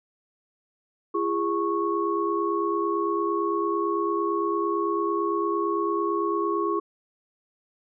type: tone cluster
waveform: sine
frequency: 339.4 / 408.3 / 1103 Hz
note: F4 / G#4 / C#6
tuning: -49 / -29 / -9 cents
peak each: -27 dBFS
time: 1.14-6.8 s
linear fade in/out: 10 ms
effects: none